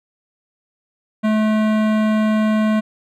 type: tone with hard clipping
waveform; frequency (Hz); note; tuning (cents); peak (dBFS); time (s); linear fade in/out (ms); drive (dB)
sine; 216; A3; -32; -16; 1.23-2.81; 20; 18
effects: none